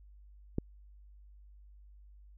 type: click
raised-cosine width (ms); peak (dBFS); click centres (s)
3; -18; 0.584
effects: added 50 Hz sine -53 dBFS peak until 2.37 s